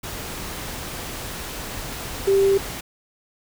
sine tone in noise, 392 Hz, G4, in tune, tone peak -14 dBFS, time 2.27-2.58 s, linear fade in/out 10 ms, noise pink, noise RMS -32 dBFS, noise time 0.03-2.81 s, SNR +15 dB, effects none

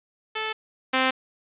5% pulse tone pair in turn, 437 / 260.6 Hz, A4 / C4, -12 / -7 cents, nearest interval major sixth, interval 895 cents, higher first, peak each -14 / -8 dBFS, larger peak second, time 0.35-0.53 / 0.93-1.11 s, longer neither, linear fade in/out 10 ms, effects resampled to 8000 Hz + 8-bit

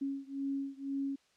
sine beating tone pair, 274.5 / 276.5 Hz, C#4 / C#4, -17 / -4 cents, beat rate 2 Hz, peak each -37 / -38 dBFS, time 0.01-1.16 s, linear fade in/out 10 ms, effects white hiss -70 dBFS RMS until 1.36 s + low-pass 6000 Hz 12 dB/octave

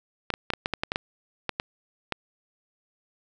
clicks, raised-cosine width 0.3 ms, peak -10 dBFS, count 12, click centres 0.303 / 0.339 / 0.503 / 0.536 / 0.659 / 0.737 / 0.835 / 0.919 / 0.959 / 1.493 / 1.599 / 2.123 s, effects none

